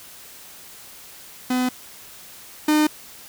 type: tone pair in turn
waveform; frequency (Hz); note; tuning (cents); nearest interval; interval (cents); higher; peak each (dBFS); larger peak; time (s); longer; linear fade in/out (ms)
45% pulse; 252.2 / 304.1; B3 / D#4; +36 / -40; minor third; 324; second; -19 / -15; second; 1.5-1.69 / 2.68-2.87; neither; 5
effects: white hiss -43 dBFS RMS until 3.28 s